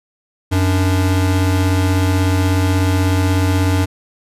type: tone pair together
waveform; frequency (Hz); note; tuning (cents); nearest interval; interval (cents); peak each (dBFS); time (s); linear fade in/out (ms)
square; 92.5 / 293.9; F#2 / D4; 0 / +1; octave + minor sixth; 2001; -14 / -21; 0.51-3.86; 20
effects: resampled to 32000 Hz